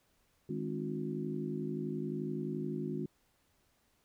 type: harmonic tone with a mistuned harmonic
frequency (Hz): 51.5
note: G#1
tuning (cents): -14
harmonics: 3 / 4 / 5 / 6 / 7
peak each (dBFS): -40 / -40 / -41 / -46 / -40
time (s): 0.49-3.06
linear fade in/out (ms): 5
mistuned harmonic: 5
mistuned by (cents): +61
effects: pink hiss -73 dBFS RMS until 4.04 s